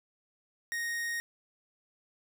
45% pulse tone, 1864.7 Hz, A#6, in tune, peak -32 dBFS, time 0.72-1.2 s, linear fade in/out 0 ms, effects none

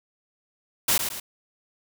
white noise with echo, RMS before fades -21 dBFS, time 0.88-0.98 s, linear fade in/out 5 ms, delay 110 ms, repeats 2, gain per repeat -7 dB, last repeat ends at 1.2 s, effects none

